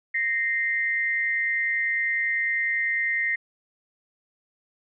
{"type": "tone pair together", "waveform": "sine", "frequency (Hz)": [1852, 2082], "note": ["A#6", "C7"], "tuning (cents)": [-12, -9], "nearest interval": "major second", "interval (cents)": 203, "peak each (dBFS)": -25, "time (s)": [0.14, 3.36], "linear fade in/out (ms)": 10, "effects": []}